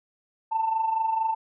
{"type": "tone with amplitude modulation", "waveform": "sine", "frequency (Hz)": 891, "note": "A5", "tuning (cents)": 22, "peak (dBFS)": -19, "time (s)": [0.51, 1.35], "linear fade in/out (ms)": 20, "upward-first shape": "sine", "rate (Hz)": 24.4, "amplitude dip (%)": 60, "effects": ["tanh soft clip ceiling -16 dBFS"]}